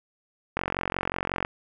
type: click train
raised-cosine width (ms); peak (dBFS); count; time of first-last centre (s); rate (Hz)
0.5; -11; 41; 0.57-1.449; 45.5
effects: none